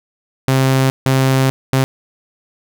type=tone bursts at uneven times; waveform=sawtooth; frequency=132.7 Hz; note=C3; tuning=25 cents sharp; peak=-7 dBFS; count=3; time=0.48-0.9 / 1.06-1.5 / 1.73-1.84 s; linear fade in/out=0 ms; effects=none